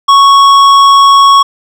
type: tone with hard clipping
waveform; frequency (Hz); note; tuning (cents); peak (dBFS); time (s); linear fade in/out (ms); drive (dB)
triangle; 1108.7; C#6; 0; -3; 0.08-1.43; 10; 14
effects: none